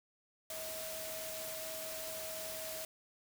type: tone in noise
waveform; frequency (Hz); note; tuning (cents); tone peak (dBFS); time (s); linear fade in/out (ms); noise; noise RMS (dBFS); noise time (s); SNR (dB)
sine; 638; D#5; +43; -45; 0.5-2.85; 2; white; -44; 0.5-2.85; -4
effects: none